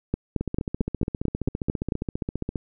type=two click trains; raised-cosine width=3 ms; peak=-14 / -10 dBFS; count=33 / 9; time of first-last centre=0.41-2.558 / 0.14-1.922 s; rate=14.9 / 4.49 Hz; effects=none